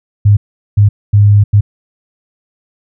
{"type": "tone bursts at uneven times", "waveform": "sine", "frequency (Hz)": 102.8, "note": "G#2", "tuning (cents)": -17, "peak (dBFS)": -3, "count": 4, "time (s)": [[0.25, 0.37], [0.77, 0.89], [1.13, 1.44], [1.53, 1.61]], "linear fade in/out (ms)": 10, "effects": []}